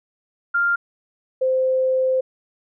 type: tone pair in turn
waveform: sine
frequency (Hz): 1396.9 / 519.3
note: F6 / C5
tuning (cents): 0 / -13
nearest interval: octave + perfect fourth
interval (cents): 1713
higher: first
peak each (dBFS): -16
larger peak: neither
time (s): 0.54-0.76 / 1.41-2.21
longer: second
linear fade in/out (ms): 10
effects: none